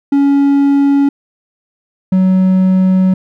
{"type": "tone pair in turn", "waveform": "triangle", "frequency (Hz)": [280.3, 187.08], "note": ["C#4", "F#3"], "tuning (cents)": [19, 19], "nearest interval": "perfect fifth", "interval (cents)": 700, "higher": "first", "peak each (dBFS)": -5, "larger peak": "neither", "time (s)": [[0.12, 1.09], [2.12, 3.14]], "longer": "second", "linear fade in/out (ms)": 5, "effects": []}